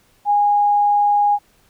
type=tone; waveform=sine; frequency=822 Hz; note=G#5; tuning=18 cents flat; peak=-12 dBFS; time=0.25-1.39 s; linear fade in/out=50 ms; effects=pink hiss -57 dBFS RMS until 1.69 s